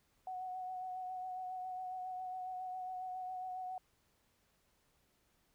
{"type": "tone with vibrato", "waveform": "sine", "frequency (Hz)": 740, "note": "F#5", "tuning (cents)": 0, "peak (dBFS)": -40, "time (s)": [0.27, 3.78], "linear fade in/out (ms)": 2, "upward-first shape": "sine", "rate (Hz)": 7.3, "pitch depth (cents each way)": 21, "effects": ["pink hiss -75 dBFS RMS until 5.54 s"]}